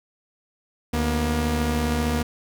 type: tone pair together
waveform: sawtooth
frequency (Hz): 75.1 / 238.4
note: D2 / A#3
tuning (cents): +39 / +39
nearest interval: octave + minor sixth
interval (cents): 2000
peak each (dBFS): -20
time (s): 0.93-2.23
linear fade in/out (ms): 10
effects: none